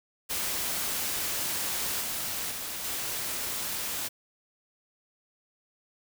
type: noise with level steps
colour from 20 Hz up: white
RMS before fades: -31 / -33 / -36 / -33 dBFS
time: 0.29-4.09 s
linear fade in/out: 20 ms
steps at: 2.01 / 2.51 / 2.84 s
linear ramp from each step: 5 ms
effects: none